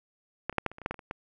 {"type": "clicks", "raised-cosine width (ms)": 0.5, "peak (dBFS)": [-14, -30, -10, -12, -29, -30, -28, -13, -17, -28, -30, -19], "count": 12, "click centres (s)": [0.496, 0.527, 0.583, 0.663, 0.716, 0.784, 0.817, 0.861, 0.91, 0.943, 0.992, 1.111], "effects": []}